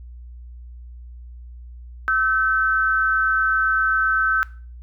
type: tone pair together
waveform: sine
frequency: 1305 / 1532.7 Hz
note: E6 / G6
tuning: -18 / -39 cents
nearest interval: minor third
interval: 279 cents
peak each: -21 / -18 dBFS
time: 2.08-4.43 s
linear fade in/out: 0 ms
effects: noise-tail reverb RT60 0.4 s tail -19 dB re dry + added 60 Hz sine -36 dBFS peak until 4.82 s